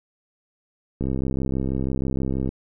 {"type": "click train", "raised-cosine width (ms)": 3, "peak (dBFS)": -13, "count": 99, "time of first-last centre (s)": [1.01, 2.49], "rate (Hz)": 66.2, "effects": []}